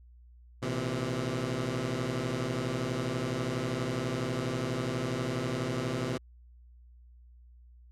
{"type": "tone cluster", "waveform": "15% pulse", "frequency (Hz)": [117, 129.2, 165.7], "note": ["A#2", "C3", "E3"], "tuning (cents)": [7, -21, 9], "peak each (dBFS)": [-30, -26, -32], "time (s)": [0.62, 6.18], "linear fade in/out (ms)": 10, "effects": ["added 60 Hz sine -52 dBFS peak until 7.91 s", "low-pass 8000 Hz 12 dB/octave"]}